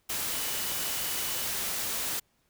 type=tone in noise; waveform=sine; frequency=2960 Hz; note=F#7; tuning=in tune; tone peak=-43 dBFS; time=0.32-1.45 s; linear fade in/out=10 ms; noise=white; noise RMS=-32 dBFS; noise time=0.09-2.2 s; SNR=-14 dB; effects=pink hiss -71 dBFS RMS until 2.49 s